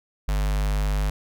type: tone with notch filter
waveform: square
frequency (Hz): 50.3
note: G1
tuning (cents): +45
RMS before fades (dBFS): -23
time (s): 0.28-1.1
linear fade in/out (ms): 5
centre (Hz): 320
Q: 1.2
effects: none

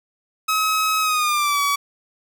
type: tone with pitch glide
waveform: sawtooth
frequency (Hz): 1278 to 1138.6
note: D#6 to C#6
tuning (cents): +46 to +46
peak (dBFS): -14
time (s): 0.48-1.76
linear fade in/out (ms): 10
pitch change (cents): -200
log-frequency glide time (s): 1.01-1.61
effects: none

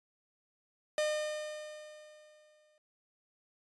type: tone with exponential decay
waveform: 45% pulse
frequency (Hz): 608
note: D#5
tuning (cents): -40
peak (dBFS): -28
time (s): 0.98-2.78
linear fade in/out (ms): 1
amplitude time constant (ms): 390
effects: resampled to 22050 Hz

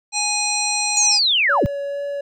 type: harmonic tone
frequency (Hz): 830.6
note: G#5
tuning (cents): 0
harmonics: 1 / 3 / 5 / 7 / 9 / 10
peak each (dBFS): -26 / -25 / -24 / -25 / -26 / -30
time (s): 0.12-1.2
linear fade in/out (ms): 50
type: linear sweep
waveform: sine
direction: down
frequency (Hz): 6900 to 49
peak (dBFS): -14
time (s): 0.97-1.66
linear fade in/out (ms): 0
type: tone with vibrato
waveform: triangle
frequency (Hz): 566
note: C#5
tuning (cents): +36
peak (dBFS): -21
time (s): 1.49-2.21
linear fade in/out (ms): 5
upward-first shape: sine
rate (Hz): 2.2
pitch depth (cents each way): 9
effects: none

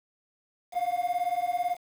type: beating tone pair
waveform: triangle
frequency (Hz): 701 / 719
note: F5 / F#5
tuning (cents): +6 / -50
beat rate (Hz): 18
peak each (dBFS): -27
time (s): 0.72-1.77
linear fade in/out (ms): 50
effects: 8-bit

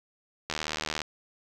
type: click train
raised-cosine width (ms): 0.2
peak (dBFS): -13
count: 41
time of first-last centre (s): 0.5-1.017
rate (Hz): 77.3
effects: none

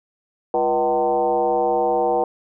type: tone with frequency modulation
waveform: sine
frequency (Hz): 623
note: D#5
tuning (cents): +2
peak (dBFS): -16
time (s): 0.54-2.24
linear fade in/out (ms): 2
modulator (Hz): 139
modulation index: 1.8
effects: none

